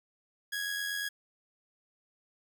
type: tone with amplitude modulation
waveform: sawtooth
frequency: 1660 Hz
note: G#6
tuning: 1 cent flat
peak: -27 dBFS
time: 0.52-1.09 s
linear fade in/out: 10 ms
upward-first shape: sine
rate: 88.5 Hz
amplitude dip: 45%
effects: none